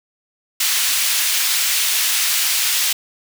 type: high-pass noise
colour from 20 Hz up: pink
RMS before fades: -18 dBFS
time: 0.6-2.93 s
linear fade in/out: 5 ms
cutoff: 2600 Hz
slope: 12 dB/octave
effects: none